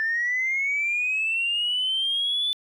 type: linear sweep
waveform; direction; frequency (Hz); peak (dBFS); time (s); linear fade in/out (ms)
sine; up; 1760 to 3511; -21; 0-2.53; 0
effects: tanh soft clip ceiling -18 dBFS + 10-bit